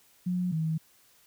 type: tone pair in turn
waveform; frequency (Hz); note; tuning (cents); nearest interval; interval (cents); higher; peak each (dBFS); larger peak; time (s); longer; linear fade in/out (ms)
sine; 180 / 159.67; F#3 / D#3; -47 / +45; major second; 208; first; -26; neither; 0.26-0.52 / 0.52-0.78; neither; 10
effects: white hiss -62 dBFS RMS until 1.26 s